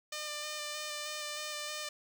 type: tone with vibrato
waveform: 5% pulse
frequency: 600 Hz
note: D5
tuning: 37 cents sharp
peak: -26 dBFS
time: 0.12-1.89 s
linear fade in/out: 5 ms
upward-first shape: square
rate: 3.2 Hz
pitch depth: 13 cents each way
effects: none